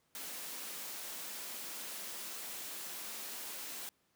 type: high-pass noise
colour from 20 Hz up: white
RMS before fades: -44 dBFS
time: 0.15-3.89 s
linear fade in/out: 0 ms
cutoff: 170 Hz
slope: 24 dB/octave
effects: pink hiss -75 dBFS RMS until 4.15 s + high-pass 100 Hz 12 dB/octave